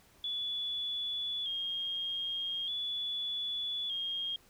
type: tone with vibrato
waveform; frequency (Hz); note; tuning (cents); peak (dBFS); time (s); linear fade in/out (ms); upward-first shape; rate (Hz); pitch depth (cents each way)
sine; 3333; G#7; +5; -33; 0.24-4.36; 2; square; 0.41; 50
effects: pink hiss -63 dBFS RMS until 4.49 s